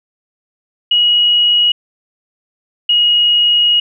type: tone pair in turn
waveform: sine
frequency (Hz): 2903 / 2889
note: F#7 / F#7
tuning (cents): -34 / -42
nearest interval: unison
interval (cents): 8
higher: first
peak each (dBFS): -8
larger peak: neither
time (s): 0.91-1.72 / 2.89-3.8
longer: second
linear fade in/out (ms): 5
effects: none